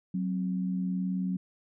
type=tone pair together; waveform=sine; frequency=185 / 263.8 Hz; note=F#3 / C4; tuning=0 / +14 cents; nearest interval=tritone; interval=614 cents; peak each=-28 / -37 dBFS; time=0.14-1.37 s; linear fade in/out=5 ms; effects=none